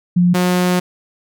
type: tone pair in turn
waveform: sine / sawtooth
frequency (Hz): 176.9 / 179.89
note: F3 / F#3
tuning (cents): +23 / -48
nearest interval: unison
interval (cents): 29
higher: second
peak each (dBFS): -9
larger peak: neither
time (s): 0.16-0.34 / 0.34-0.8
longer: second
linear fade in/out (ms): 10
effects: none